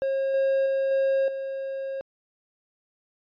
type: tone with level steps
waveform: triangle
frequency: 540 Hz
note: C#5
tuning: 45 cents flat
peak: -21 / -18 / -20 / -18 / -27 dBFS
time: 0.02-2.01 s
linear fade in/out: 0 ms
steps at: 0.34 / 0.66 / 0.91 / 1.28 s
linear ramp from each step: 2 ms
effects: resampled to 11025 Hz